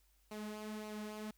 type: tone with flanger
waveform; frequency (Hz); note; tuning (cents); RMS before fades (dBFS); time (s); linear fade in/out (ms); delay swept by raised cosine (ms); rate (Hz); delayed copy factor
sawtooth; 213.1; G#3; +45; -45; 0.31-1.31; 5; 0.58 to 4.18; 1.8; -0.55
effects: added 50 Hz sine -70 dBFS peak until 1.37 s + white hiss -75 dBFS RMS until 1.37 s